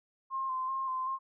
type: tone with vibrato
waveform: sine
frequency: 1051 Hz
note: C6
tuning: 7 cents sharp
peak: -31 dBFS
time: 0.3-1.19 s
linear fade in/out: 50 ms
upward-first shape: square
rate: 2.6 Hz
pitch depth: 24 cents each way
effects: none